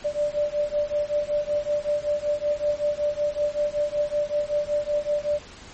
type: beating tone pair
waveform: sine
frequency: 587 / 592.3 Hz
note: D5 / D5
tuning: -1 / +15 cents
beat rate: 5.3 Hz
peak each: -25 dBFS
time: 0.04-5.39 s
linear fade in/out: 20 ms
effects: pink hiss -44 dBFS RMS until 5.73 s + MP3 32 kbps